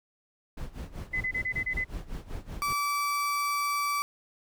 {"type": "noise with tremolo", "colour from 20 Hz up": "brown", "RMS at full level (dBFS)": -35, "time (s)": [0.57, 2.73], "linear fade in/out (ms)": 5, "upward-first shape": "sine", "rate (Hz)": 5.2, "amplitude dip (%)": 85}
{"type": "tone bursts", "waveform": "sine", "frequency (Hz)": 2024, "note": "B6", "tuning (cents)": 42, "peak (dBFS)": -27, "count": 7, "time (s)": [1.13, 1.844], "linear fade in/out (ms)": 10, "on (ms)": 78, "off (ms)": 28}
{"type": "tone", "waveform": "35% pulse", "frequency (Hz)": 1156, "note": "D6", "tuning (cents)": -28, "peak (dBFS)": -25, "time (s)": [2.62, 4.02], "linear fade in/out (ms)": 0}
{"effects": []}